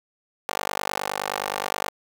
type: tone with high-pass filter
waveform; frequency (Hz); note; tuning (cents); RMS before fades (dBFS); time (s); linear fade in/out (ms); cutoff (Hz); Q
15% pulse; 49.58; G1; +20; -29; 0.49-1.9; 0; 730; 1.6
effects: 8-bit